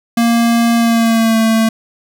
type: tone with pitch glide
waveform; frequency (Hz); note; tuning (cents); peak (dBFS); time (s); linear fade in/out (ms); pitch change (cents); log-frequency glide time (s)
square; 233.1 to 223.6; A#3 to A3; 0 to +28; -10; 0.17-1.69; 5; -72; 0.76-1.37
effects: none